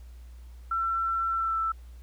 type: tone with pitch glide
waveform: sine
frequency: 1346 to 1325.9 Hz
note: E6 to E6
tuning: +36 to +10 cents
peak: -25 dBFS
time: 0.71-1.72 s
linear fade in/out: 5 ms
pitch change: -26 cents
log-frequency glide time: 1.33-1.59 s
effects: added 60 Hz sine -43 dBFS peak until 2.02 s + pink hiss -63 dBFS RMS until 2.02 s